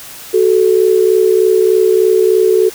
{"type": "tone pair together", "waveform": "sine", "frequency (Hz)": [373.8, 437.1], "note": ["F#4", "A4"], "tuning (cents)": [18, -11], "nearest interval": "minor third", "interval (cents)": 271, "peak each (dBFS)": -10, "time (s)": [0.33, 2.7], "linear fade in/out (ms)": 20, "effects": ["white hiss -32 dBFS RMS until 2.74 s"]}